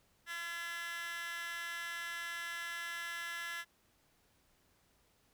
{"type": "tone with high-pass filter", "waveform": "15% pulse", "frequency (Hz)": 339.8, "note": "F4", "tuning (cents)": -47, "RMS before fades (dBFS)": -42, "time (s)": [0.26, 3.65], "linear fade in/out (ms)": 50, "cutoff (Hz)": 1900, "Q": 8.3, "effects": ["pink hiss -72 dBFS RMS until 5.33 s"]}